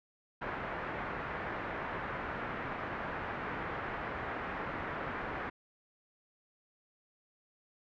white low-pass noise, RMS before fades -39 dBFS, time 0.41-5.5 s, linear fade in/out 10 ms, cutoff 1800 Hz, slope 24 dB/octave, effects none

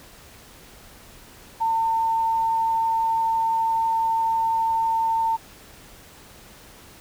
sine tone, 903 Hz, A5, 45 cents sharp, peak -19 dBFS, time 1.6-5.37 s, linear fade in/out 20 ms, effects pink hiss -47 dBFS RMS until 7 s

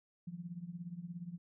sine tone with tremolo, 173.6 Hz, F3, 10 cents flat, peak -38 dBFS, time 0.27-1.38 s, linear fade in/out 5 ms, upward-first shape triangle, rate 17 Hz, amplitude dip 90%, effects none

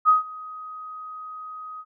sine tone with ADSR envelope, 1256 Hz, D#6, 16 cents sharp, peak -11 dBFS, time 0.05-1.85 s, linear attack 38 ms, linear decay 140 ms, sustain -23 dB, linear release 53 ms, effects none

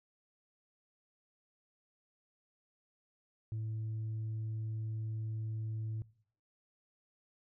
sine tone, 110 Hz, A2, in tune, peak -33 dBFS, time 3.52-6.02 s, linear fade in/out 0 ms, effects noise-tail reverb RT60 0.6 s tail -23 dB re dry + tanh soft clip ceiling -34 dBFS

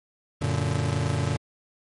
40% pulse chord, Gb augmented, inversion none, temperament just, 92.5 / 115.62 / 144.53 Hz, Gb2 / Bb2 / D3, 0 / -14 / -27 cents, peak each -28 / -27 / -26 dBFS, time 0.41-1.37 s, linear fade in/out 10 ms, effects MP3 48 kbps

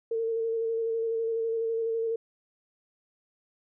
sine tone with vibrato, 453.9 Hz, A#4, 46 cents flat, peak -26 dBFS, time 0.11-2.16 s, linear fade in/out 5 ms, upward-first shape square, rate 12 Hz, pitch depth 18 cents each way, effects none

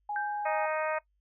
sine tone, 830.6 Hz, G#5, in tune, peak -31 dBFS, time 0.09-0.66 s, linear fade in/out 5 ms
sine tone with exponential decay, 1568 Hz, G6, in tune, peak -30 dBFS, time 0.16-0.76 s, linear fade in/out 1 ms, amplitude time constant 130 ms
harmonic tone, 311.1 Hz, D#4, in tune, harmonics 2 / 3 / 4 / 5 / 6 / 7 / 8, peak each -31 / -35 / -37 / -39 / -41 / -42 / -43 dBFS, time 0.45-0.99 s, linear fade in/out 10 ms
effects noise-tail reverb RT60 0.1 s tail -19 dB re dry + added 50 Hz sine -70 dBFS peak until 1.2 s

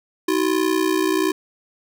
square ring-modulated tone, 346.6 Hz, F4, 13 cents flat, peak -15 dBFS, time 0.28-1.32 s, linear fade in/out 5 ms, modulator 30.5 Hz, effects none

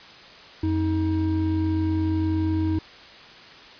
triangle tone pair together, 89.3 / 316.6 Hz, F2 / D#4, +39 / +30 cents, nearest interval octave + minor seventh, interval 2191 cents, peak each -22 / -21 dBFS, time 0.63-2.79 s, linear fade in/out 5 ms, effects white hiss -45 dBFS RMS until 3.79 s + resampled to 11025 Hz

